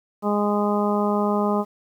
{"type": "harmonic tone", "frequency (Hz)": 206.5, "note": "G#3", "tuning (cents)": -10, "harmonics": [1, 2, 3, 4, 5, 6], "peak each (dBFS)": [-22, -25, -27, -28, -29, -30], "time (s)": [0.22, 1.65], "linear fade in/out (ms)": 50, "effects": ["9-bit"]}